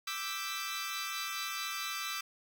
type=chord; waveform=15% pulse; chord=E minor seventh; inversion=third; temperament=equal; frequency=1174.7 / 1318.5 / 1568 / 1975.5 Hz; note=D6 / E6 / G6 / B6; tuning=0 / 0 / 0 / 0 cents; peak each=-34 / -34 / -37 / -37 dBFS; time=0.07-2.21 s; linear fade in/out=5 ms; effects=none